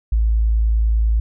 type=tone; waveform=sine; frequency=55 Hz; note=A1; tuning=in tune; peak=-13 dBFS; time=0.12-1.2 s; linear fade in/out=5 ms; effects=none